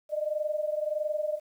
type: tone pair together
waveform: sine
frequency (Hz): 600.7 / 622.3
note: D5 / D#5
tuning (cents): +39 / 0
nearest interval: minor second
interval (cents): 61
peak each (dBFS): -29 / -32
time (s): 0.09-1.4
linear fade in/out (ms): 50
effects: 10-bit